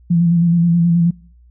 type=tone with vibrato; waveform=sine; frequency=170.4 Hz; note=F3; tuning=42 cents flat; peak=-10 dBFS; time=0.1-1.11 s; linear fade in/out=10 ms; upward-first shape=square; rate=9.4 Hz; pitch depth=29 cents each way; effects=noise-tail reverb RT60 0.6 s tail -26 dB re dry + added 60 Hz sine -44 dBFS peak until 1.5 s